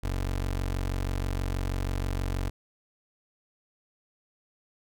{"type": "tone", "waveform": "25% pulse", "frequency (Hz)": 46.25, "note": "F#1", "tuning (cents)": 0, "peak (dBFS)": -24, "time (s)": [0.03, 2.5], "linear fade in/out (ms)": 10, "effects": []}